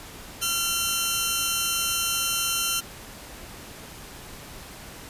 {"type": "tone pair together", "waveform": "10% pulse", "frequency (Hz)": [1370, 3076], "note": ["F6", "G7"], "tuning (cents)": [-34, -33], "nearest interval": "octave + major second", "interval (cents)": 1401, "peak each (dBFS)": [-19, -17], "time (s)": [0.41, 2.81], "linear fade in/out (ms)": 20, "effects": ["pink hiss -42 dBFS RMS until 5.09 s", "resampled to 32000 Hz"]}